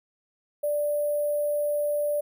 sine tone with sample-and-hold, 589 Hz, D5, 5 cents sharp, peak -23 dBFS, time 0.63-2.21 s, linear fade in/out 10 ms, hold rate 11025 Hz, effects none

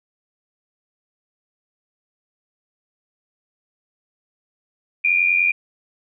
sine tone pair together, 2364 / 2454 Hz, D7 / D#7, +11 / -25 cents, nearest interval minor second, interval 64 cents, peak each -18 / -17 dBFS, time 5.04-5.52 s, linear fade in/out 10 ms, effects none

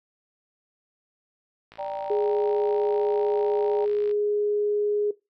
click train, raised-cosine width 0.3 ms, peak -30 dBFS, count 134, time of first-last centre 1.72-4.112 s, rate 55.6 Hz
sine chord, G minor, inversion second, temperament equal, 587.3 / 784 / 932.3 Hz, D5 / G5 / Bb5, 0 / 0 / 0 cents, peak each -31 / -33 / -36 dBFS, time 1.78-3.86 s, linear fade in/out 20 ms
sine tone, 415.3 Hz, G#4, in tune, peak -21 dBFS, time 2.1-5.11 s, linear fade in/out 5 ms
effects noise-tail reverb RT60 0.2 s tail -18 dB re dry

